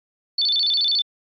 sine tone with vibrato, 3966 Hz, B7, 7 cents sharp, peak -17 dBFS, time 0.38-1.02 s, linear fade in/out 5 ms, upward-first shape square, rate 14 Hz, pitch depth 200 cents each way, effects AAC 64 kbps

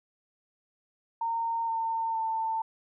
sine tone with pitch steps, 918 / 905.9 / 893.9 Hz, A#5 / A#5 / A5, -27 / -50 / +27 cents, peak -27 dBFS, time 1.21-2.62 s, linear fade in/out 5 ms, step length 470 ms, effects none

